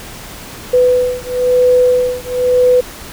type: beating tone pair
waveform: sine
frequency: 498.2 / 499.2 Hz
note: B4 / B4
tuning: +15 / +19 cents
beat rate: 1 Hz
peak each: -12 dBFS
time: 0.73-2.81 s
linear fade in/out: 10 ms
effects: pink hiss -31 dBFS RMS until 3.12 s